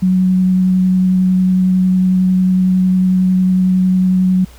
sine tone with vibrato, 185 Hz, F#3, in tune, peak -9 dBFS, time 0.02-4.45 s, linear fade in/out 10 ms, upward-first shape triangle, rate 11 Hz, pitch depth 11 cents each way, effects added 60 Hz sine -37 dBFS peak until 4.58 s + pink hiss -44 dBFS RMS until 4.58 s

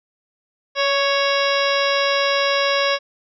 harmonic tone with a mistuned harmonic, 554.4 Hz, C#5, in tune, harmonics 1 / 2 / 3 / 4 / 5 / 6 / 7 / 9 / 10, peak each -20 / -23 / -25 / -26 / -27 / -28 / -28 / -30 / -30 dBFS, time 0.75-2.99 s, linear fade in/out 50 ms, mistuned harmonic 1, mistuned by +21 cents, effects none

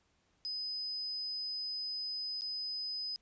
sine tone with dropouts, 5020 Hz, D#8, 15 cents sharp, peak -36 dBFS, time 0.45-3.16 s, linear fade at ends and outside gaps 0 ms, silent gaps 2.41-2.419 s, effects pink hiss -74 dBFS RMS until 3.21 s + resampled to 16000 Hz

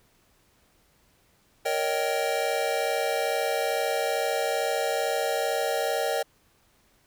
square chord, Eb dominant seventh, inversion second, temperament just, 466.7 / 560 / 622.3 / 777.8 Hz, Bb4 / Db5 / Eb5 / G5, +2 / +18 / 0 / -14 cents, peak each -31 dBFS, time 1.65-6.23 s, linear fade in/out 10 ms, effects pink hiss -64 dBFS RMS until 7.06 s

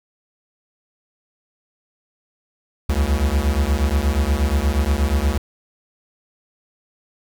square beating tone pair, 66.7 / 75.1 Hz, C2 / D2, +34 / +39 cents, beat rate 8.4 Hz, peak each -20 dBFS, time 2.89-5.38 s, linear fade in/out 5 ms, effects 8-bit

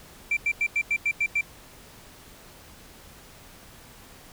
sine tone bursts, 2349 Hz, D7, in tune, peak -19 dBFS, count 8, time 0.31-1.411 s, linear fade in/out 5 ms, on 58 ms, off 91 ms, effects tanh soft clip ceiling -18 dBFS + pink hiss -49 dBFS RMS until 4.32 s

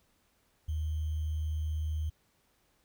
sine tone with sample-and-hold, 77.78 Hz, D#2, in tune, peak -30 dBFS, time 0.68-2.1 s, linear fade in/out 10 ms, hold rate 3150 Hz, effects pink hiss -71 dBFS RMS until 2.84 s

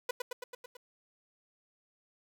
sawtooth tone with echo, 494.4 Hz, B4, 2 cents sharp, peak -26 dBFS, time 0.09-0.11 s, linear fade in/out 5 ms, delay 110 ms, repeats 6, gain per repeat -3 dB, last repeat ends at 0.77 s, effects 10-bit

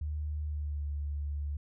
sine tone with pitch glide, 75.3 to 72.65 Hz, D2 to D2, +44 to -18 cents, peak -32 dBFS, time 0.01-1.57 s, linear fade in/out 5 ms, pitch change -62 cents, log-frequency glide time 0.41-0.87 s, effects none

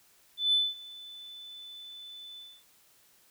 sine tone with ADSR envelope, 3506 Hz, A7, 7 cents flat, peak -20 dBFS, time 0.37-2.64 s, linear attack 160 ms, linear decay 210 ms, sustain -23 dB, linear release 260 ms, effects tanh soft clip ceiling -17 dBFS + white hiss -63 dBFS RMS until 3.3 s

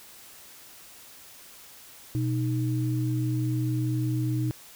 sine tone pair together, 123.47 / 311.1 Hz, B2 / D#4, 0 / 0 cents, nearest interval octave + major third, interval 1600 cents, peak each -25 / -30 dBFS, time 2.15-4.51 s, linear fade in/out 0 ms, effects white hiss -49 dBFS RMS until 4.75 s

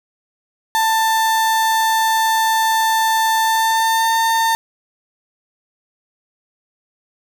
35% pulse tone with pitch glide, 889 to 904.5 Hz, A5 to A5, +18 to +48 cents, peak -12 dBFS, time 0.75-4.55 s, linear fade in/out 0 ms, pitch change +30 cents, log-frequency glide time 3.41-4.16 s, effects none

